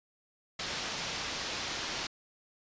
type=low-pass noise; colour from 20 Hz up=white; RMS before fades=-37 dBFS; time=0.59-2.07 s; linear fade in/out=5 ms; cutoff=5700 Hz; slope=24 dB/octave; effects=resampled to 16000 Hz